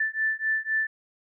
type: beating tone pair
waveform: sine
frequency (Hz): 1760 / 1763.9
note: A6 / A6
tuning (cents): 0 / +4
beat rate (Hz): 3.9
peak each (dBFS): -27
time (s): 0-0.87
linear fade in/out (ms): 5
effects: none